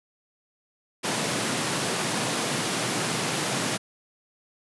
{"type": "high-pass noise", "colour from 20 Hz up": "pink", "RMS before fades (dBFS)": -27, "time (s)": [1.03, 3.78], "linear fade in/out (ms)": 20, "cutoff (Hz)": 120, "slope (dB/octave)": 48, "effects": ["resampled to 24000 Hz"]}